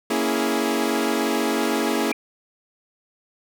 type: chord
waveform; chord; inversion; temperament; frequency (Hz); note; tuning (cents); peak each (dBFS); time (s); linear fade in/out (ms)
sawtooth; A# half-diminished seventh; none; equal with one note detuned; 233.1 / 279.4 / 329.6 / 415.3; A#3 / C#4 / E4 / G#4; 0 / +14 / 0 / 0; -22; 0.1-2.12; 5
type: tone with exponential growth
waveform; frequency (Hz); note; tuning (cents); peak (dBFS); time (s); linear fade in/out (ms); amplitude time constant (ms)
sine; 2371; D7; +16; -26; 2.05-2.13; 2; 17
effects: none